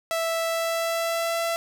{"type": "tone with pitch glide", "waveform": "sawtooth", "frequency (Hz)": [659.3, 670], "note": ["E5", "E5"], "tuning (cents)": [0, 28], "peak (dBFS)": -20, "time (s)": [0.11, 1.56], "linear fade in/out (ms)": 0, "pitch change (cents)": 28, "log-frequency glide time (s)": [0.43, 1.39], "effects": []}